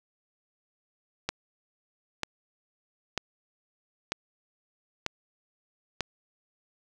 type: click train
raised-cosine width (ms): 0.2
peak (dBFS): -11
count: 6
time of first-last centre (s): 1.29-6.007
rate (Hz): 1.06
effects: none